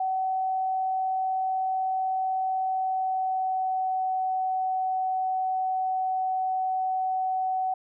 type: tone with pitch glide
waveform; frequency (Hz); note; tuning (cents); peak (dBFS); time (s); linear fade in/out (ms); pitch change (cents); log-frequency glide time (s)
sine; 756 to 751.6; F#5 to F#5; +37 to +27; -24; 0-7.74; 5; -10; 2.63-4.1
effects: none